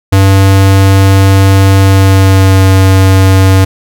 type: tone with pitch glide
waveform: square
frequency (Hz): 97 to 95.39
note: G2 to G2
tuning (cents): -18 to -47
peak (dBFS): -3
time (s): 0.12-3.65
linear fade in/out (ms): 10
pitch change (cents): -29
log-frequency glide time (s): 1.79-2.64
effects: none